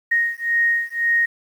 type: beating tone pair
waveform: sine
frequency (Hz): 1864.7 / 1866.6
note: A#6 / A#6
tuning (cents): 0 / +2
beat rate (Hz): 1.9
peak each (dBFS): -20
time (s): 0.11-1.26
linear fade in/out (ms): 10
effects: 8-bit